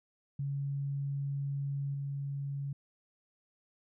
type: tone with level steps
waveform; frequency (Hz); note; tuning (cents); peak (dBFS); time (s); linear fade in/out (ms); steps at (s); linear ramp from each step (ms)
sine; 140; C#3; +18; -32 / -34; 0.39-2.73; 5; 1.94; 2
effects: none